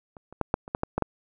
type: clicks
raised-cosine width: 1 ms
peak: -30 / -30 / -10 / -7 / -26 / -11 / -11 / -11 / -9 dBFS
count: 9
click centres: 0.168 / 0.326 / 0.413 / 0.541 / 0.679 / 0.749 / 0.834 / 0.98 / 1.023 s
effects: none